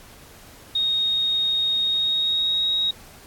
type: tone with pitch glide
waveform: sine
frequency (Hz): 3729 to 3785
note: A#7 to A#7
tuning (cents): 0 to +26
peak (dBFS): -19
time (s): 0.75-2.91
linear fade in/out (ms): 5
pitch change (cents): +26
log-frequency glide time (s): 1.83-2.69
effects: pink hiss -47 dBFS RMS until 3.26 s + AAC 64 kbps